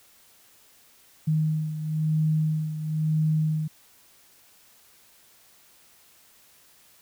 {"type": "beating tone pair", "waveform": "sine", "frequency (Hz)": [155.56, 156.56], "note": ["D#3", "D#3"], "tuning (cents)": [0, 11], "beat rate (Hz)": 1, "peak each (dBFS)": [-23, -29], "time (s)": [1.27, 3.68], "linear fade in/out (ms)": 10, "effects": ["white hiss -57 dBFS RMS until 7.01 s"]}